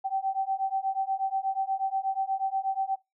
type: beating tone pair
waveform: sine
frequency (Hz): 769 / 777.3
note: G5 / G5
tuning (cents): -33 / -15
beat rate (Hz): 8.3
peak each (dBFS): -29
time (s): 0.04-2.96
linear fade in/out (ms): 20
effects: noise-tail reverb RT60 0.2 s tail -20 dB re dry